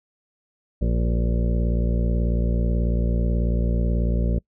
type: harmonic tone with a mistuned harmonic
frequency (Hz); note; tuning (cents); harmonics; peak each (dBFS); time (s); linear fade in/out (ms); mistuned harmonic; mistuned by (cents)
58.27; A#1; 0; 1 / 2 / 3 / 4 / 6 / 7 / 8 / 9 / 10; -20 / -28 / -27 / -31 / -36 / -39 / -37 / -41 / -37; 0.81-4.39; 10; 9; -31
effects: noise-tail reverb RT60 0.1 s tail -25 dB re dry